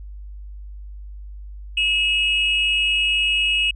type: tone pair together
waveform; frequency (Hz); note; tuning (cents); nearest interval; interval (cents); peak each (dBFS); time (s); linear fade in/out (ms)
sine; 2596 / 2886; E7 / F#7; -27 / -44; major second; 183; -18; 1.77-3.71; 5
effects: tanh soft clip ceiling -12 dBFS + added 50 Hz sine -33 dBFS peak until 3.75 s